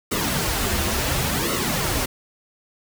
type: noise with flanger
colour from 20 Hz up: pink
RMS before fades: -23 dBFS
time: 0.11-2.06 s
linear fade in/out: 10 ms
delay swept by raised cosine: 1.2 to 7 ms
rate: 0.71 Hz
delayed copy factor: -0.75
effects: none